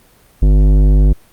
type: tone with tanh clipping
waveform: sine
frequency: 50.1 Hz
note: G1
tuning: 38 cents sharp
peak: -8 dBFS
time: 0.42-1.13 s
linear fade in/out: 5 ms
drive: 15 dB
effects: pink hiss -49 dBFS RMS until 1.32 s + Opus 32 kbps